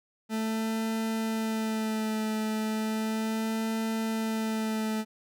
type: tone with vibrato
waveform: 40% pulse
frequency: 220 Hz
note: A3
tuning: in tune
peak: -27 dBFS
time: 0.29-5.05 s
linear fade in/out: 50 ms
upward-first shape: sine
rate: 0.35 Hz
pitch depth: 21 cents each way
effects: none